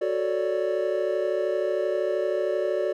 triangle chord, D major seventh, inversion first, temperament equal, 370 / 440 / 554.4 / 587.3 Hz, F#4 / A4 / C#5 / D5, 0 / 0 / 0 / 0 cents, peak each -26 / -28 / -29 / -25 dBFS, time 0.01-2.93 s, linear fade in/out 10 ms, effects none

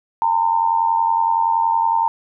sine tone with amplitude modulation, 914 Hz, A#5, 34 cents flat, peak -11 dBFS, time 0.22-2.08 s, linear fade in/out 0 ms, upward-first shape sine, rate 90.7 Hz, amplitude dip 70%, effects none

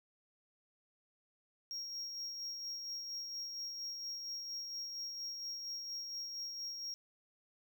triangle tone with tremolo, 5588 Hz, F8, in tune, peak -38 dBFS, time 1.71-6.94 s, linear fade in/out 0 ms, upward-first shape sine, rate 4.3 Hz, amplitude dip 35%, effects none

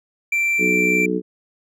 triangle tone, 2349 Hz, D7, in tune, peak -15 dBFS, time 0.32-1.06 s, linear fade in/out 5 ms
harmonic tone, 61.7 Hz, B1, 1 cent flat, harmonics 3 / 4 / 5 / 6 / 7, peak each -24 / -29 / -24 / -27 / -23 dBFS, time 0.58-1.22 s, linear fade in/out 50 ms
effects none

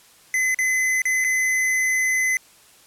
square tone with dropouts, 2033 Hz, B6, 50 cents sharp, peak -19 dBFS, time 0.34-2.37 s, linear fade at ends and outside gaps 1 ms, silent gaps 0.545-0.588 / 1.019-1.054 / 1.242-1.246 s, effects white hiss -52 dBFS RMS until 2.86 s + low-pass 12000 Hz 12 dB/octave

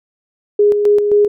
sine tone with tremolo, 413.3 Hz, G#4, 8 cents flat, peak -7 dBFS, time 0.59-1.28 s, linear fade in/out 5 ms, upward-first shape square, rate 3.8 Hz, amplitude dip 45%, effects none

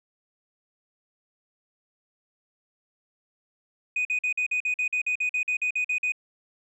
sine tone bursts, 2489 Hz, D#7, in tune, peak -21 dBFS, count 16, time 3.96-6.121 s, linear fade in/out 5 ms, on 91 ms, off 47 ms, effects tanh soft clip ceiling -21 dBFS

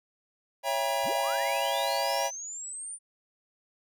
square chord, C# diminished seventh, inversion none, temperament just, 554.4 / 665.2 / 798.3 / 957.9 Hz, C#5 / E5 / G5 / Bb5, 0 / +16 / +31 / +47 cents, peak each -33 dBFS, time 0.63-2.31 s, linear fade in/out 50 ms
sine linear sweep, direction up, 32.83 to 9330 Hz, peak -36 dBFS, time 1.03-2.99 s, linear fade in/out 50 ms
effects none

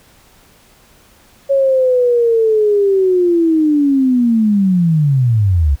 sine linear sweep, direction down, 554.4 to 65.41 Hz, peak -9 dBFS, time 1.49-5.76 s, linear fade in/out 20 ms, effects pink hiss -48 dBFS RMS until 5.8 s

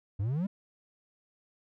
triangle exponential sweep, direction up, 92.5 to 207.7 Hz, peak -26 dBFS, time 0.19-0.47 s, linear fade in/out 10 ms, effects none

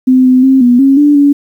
sine tone with pitch steps, 257.2 / 255.3 / 265.5 / 243.9 / 272.2 / 292.2 / 285.1 Hz, C4 / C4 / C4 / B3 / C#4 / D4 / C#4, -30 / -42 / +25 / -21 / -31 / -9 / +49 cents, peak -3 dBFS, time 0.07-1.33 s, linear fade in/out 10 ms, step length 180 ms, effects 7-bit

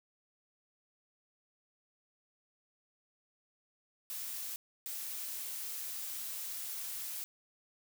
blue noise bursts at uneven times, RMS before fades -41 dBFS, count 2, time 4.1-4.56 / 4.86-7.24 s, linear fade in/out 0 ms, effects none

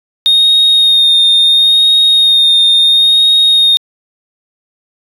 sine tone with vibrato, 3696 Hz, A#7, 16 cents flat, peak -3 dBFS, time 0.26-3.77 s, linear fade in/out 0 ms, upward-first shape sine, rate 0.73 Hz, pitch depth 19 cents each way, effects tanh soft clip ceiling -3 dBFS

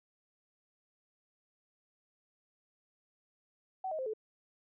sine tone with pitch steps, 756 / 628.4 / 522.4 / 434.2 Hz, F#5 / D#5 / C5 / A4, +37 / +17 / -3 / -23 cents, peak -34 dBFS, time 3.84-4.136 s, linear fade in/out 5 ms, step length 74 ms, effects none

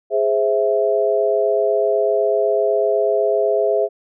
sine chord, Ab augmented, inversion none, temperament equal, 415.3 / 523.3 / 659.3 Hz, Ab4 / C5 / E5, 0 / 0 / 0 cents, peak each -18 / -21 / -18 dBFS, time 0.1-3.89 s, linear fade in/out 50 ms, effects none

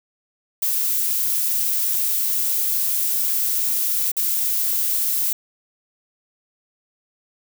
violet noise with dropouts, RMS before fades -21 dBFS, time 0.62-5.33 s, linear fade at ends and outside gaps 5 ms, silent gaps 4.118-4.167 s, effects none

